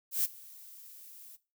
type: noise with ADSR envelope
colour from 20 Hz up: violet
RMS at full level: -27 dBFS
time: 0.11-1.37 s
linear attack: 130 ms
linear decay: 26 ms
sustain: -24 dB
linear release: 22 ms
effects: noise-tail reverb RT60 0.3 s tail -18 dB re dry

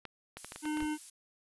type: clicks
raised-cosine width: 0.3 ms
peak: -26 dBFS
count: 8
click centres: 0.053 / 0.37 / 0.446 / 0.521 / 0.56 / 0.655 / 0.772 / 0.805 s
type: noise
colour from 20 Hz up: violet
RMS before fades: -44 dBFS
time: 0.37-1.1 s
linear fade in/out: 5 ms
type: harmonic tone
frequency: 304.5 Hz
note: D#4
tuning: 37 cents flat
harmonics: 1 / 3 / 5 / 7 / 9 / 10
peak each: -32 / -42 / -46 / -49 / -51 / -52 dBFS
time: 0.62-0.98 s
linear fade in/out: 50 ms
type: noise with exponential decay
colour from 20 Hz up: brown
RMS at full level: -38 dBFS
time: 0.82-0.9 s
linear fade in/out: 0 ms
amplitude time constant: 16 ms
effects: resampled to 24000 Hz

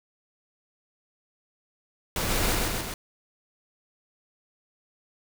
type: noise with echo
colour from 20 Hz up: pink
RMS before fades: -28 dBFS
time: 2.16-2.55 s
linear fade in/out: 2 ms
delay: 130 ms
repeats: 3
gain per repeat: -2 dB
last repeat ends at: 2.94 s
effects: none

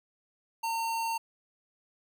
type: tone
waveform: square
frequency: 911 Hz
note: A#5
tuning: 40 cents flat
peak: -30 dBFS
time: 0.63-1.18 s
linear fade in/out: 10 ms
effects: none

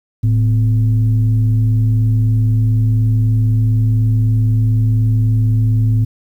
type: tone with frequency modulation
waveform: sine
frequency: 110.5 Hz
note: A2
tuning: 8 cents sharp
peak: -10 dBFS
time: 0.23-6.05 s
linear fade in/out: 10 ms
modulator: 145 Hz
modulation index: 0.37
effects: 8-bit

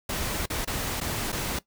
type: noise with dropouts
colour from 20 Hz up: pink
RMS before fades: -30 dBFS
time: 0.09-1.59 s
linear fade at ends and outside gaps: 5 ms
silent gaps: 0.459-0.5 / 0.648-0.674 / 1.003-1.011 / 1.32-1.326 s
effects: noise-tail reverb RT60 0.1 s tail -18 dB re dry

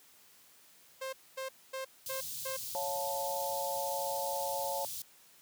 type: tone bursts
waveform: sawtooth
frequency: 529 Hz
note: C5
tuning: 19 cents sharp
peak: -33 dBFS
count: 5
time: 1.01-2.57 s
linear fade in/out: 10 ms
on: 120 ms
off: 240 ms
type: band-stop noise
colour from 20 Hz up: white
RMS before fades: -41 dBFS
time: 2.06-5.02 s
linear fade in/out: 2 ms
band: 160 to 3600 Hz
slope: 24 dB/octave
type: chord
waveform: sine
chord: Db augmented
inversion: none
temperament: equal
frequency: 554.4 / 698.5 / 880 Hz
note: Db5 / F5 / A5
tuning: 0 / 0 / 0 cents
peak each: -37 / -40 / -37 dBFS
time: 2.75-4.85 s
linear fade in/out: 0 ms
effects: white hiss -61 dBFS RMS until 5.41 s + high-pass 100 Hz 12 dB/octave

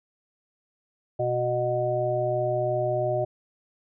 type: harmonic tone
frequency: 122.9 Hz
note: B2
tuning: 8 cents flat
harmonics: 1 / 3 / 5 / 6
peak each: -30 / -30 / -25 / -32 dBFS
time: 1.19-3.25 s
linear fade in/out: 10 ms
effects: none

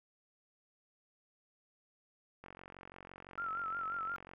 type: click train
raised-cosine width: 0.5 ms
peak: -35 dBFS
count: 88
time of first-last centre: 2.44-4.335 s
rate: 45.9 Hz
type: tone with vibrato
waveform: sine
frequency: 1346 Hz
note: E6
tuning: 36 cents sharp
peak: -36 dBFS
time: 3.38-4.16 s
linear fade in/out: 0 ms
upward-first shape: sine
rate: 5.7 Hz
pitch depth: 72 cents each way
effects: none

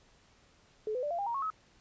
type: tone with pitch steps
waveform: sine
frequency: 430.2 / 502.8 / 587.7 / 686.9 / 802.8 / 938.3 / 1096.6 / 1281.7 Hz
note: A4 / B4 / D5 / F5 / G5 / A#5 / C#6 / E6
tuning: -39 / +31 / +1 / -29 / +41 / +11 / -19 / -49 cents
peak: -31 dBFS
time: 0.87-1.502 s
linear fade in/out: 2 ms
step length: 79 ms
effects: pink hiss -64 dBFS RMS until 1.8 s + resampled to 16000 Hz

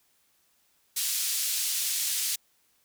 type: band-pass noise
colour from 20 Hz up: white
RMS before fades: -29 dBFS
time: 0.96-2.36 s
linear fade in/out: 10 ms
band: 3400 to 12000 Hz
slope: 12 dB/octave
effects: white hiss -68 dBFS RMS until 2.84 s

